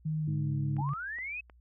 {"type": "tone with pitch glide", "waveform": "sine", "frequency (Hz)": [155.56, 141.01], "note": ["D#3", "C#3"], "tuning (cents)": [0, 30], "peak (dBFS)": -29, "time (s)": [0.05, 0.94], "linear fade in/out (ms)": 10, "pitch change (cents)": -170, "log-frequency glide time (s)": [0.19, 0.54]}
{"type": "harmonic tone", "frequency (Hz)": 103.83, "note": "G#2", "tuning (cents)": 0, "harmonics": [1, 2, 3], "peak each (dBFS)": [-37, -40, -42], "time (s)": [0.27, 0.82], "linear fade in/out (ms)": 10}
{"type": "clicks", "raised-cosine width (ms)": 0.5, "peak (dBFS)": -37, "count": 5, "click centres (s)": [0.767, 0.891, 0.935, 1.186, 1.498]}
{"type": "linear sweep", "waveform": "sine", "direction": "up", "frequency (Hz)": [776, 2600], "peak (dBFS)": -35, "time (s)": [0.78, 1.41], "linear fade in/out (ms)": 10}
{"effects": ["added 60 Hz sine -57 dBFS peak until 1.6 s"]}